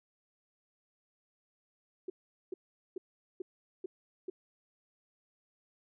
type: tone bursts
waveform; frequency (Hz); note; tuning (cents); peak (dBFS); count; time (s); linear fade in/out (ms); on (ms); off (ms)
sine; 370; F#4; 0; -35; 6; 2.08-4.3; 5; 20; 420
effects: none